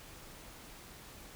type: silence
effects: pink hiss -52 dBFS RMS until 1.35 s